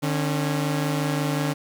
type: tone pair together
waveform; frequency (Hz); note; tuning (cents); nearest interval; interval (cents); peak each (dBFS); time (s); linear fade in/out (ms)
sawtooth; 149.8 / 274.1; D3 / C#4; +35 / -19; minor seventh; 1046; -20 / -23; 0.02-1.54; 20
effects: 9-bit